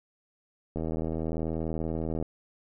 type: click train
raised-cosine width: 2 ms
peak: -19 dBFS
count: 119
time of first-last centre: 0.76-2.226 s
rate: 80.5 Hz
effects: none